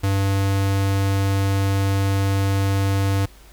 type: tone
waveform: square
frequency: 98 Hz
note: G2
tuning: in tune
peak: -18 dBFS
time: 0.03-3.26 s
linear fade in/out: 10 ms
effects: added 50 Hz sine -46 dBFS peak until 3.52 s + pink hiss -50 dBFS RMS until 3.52 s